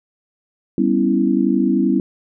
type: chord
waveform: sine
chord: C# half-diminished seventh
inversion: second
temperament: equal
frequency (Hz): 196 / 246.9 / 277.2 / 329.6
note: G3 / B3 / C#4 / E4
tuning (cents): 0 / 0 / 0 / 0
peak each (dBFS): -19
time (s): 0.78-2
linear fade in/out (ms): 2
effects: none